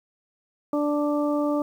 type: harmonic tone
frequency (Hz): 293.7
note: D4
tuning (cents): 0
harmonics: 1 / 2 / 3 / 4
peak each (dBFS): -23 / -26 / -35 / -33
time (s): 0.73-1.62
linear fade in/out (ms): 2
effects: 9-bit